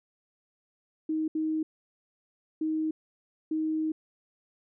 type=tone bursts at uneven times; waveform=sine; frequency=314.1 Hz; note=D#4; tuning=16 cents sharp; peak=-26 dBFS; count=4; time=1.09-1.28 / 1.35-1.63 / 2.61-2.91 / 3.51-3.92 s; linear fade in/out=5 ms; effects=none